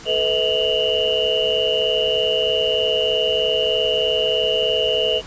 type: tone cluster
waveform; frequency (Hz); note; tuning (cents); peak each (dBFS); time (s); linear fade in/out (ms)
sine; 435.9 / 499.1 / 639 / 2831 / 2981; A4 / B4 / D#5 / F7 / F#7; -16 / +18 / +46 / +23 / +12; -23; 0.05-5.22; 50
effects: pink hiss -38 dBFS RMS until 5.26 s + resampled to 16000 Hz